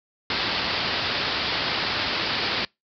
white low-pass noise, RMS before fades -26 dBFS, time 0.3-2.65 s, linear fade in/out 2 ms, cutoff 5000 Hz, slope 96 dB/octave, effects noise-tail reverb RT60 0.2 s tail -26 dB re dry + high-pass 60 Hz 12 dB/octave

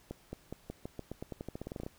accelerating click train, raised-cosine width 2 ms, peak -26 dBFS, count 19, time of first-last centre 0.11-1.865 s, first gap 220 ms, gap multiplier 0.89, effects pink hiss -63 dBFS RMS until 1.98 s

